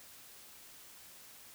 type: silence
effects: white hiss -55 dBFS RMS until 1.54 s